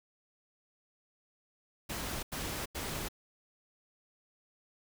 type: noise bursts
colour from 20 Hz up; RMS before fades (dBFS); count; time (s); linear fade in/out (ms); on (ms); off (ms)
pink; -38; 3; 1.89-3.086; 10; 340; 88
effects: none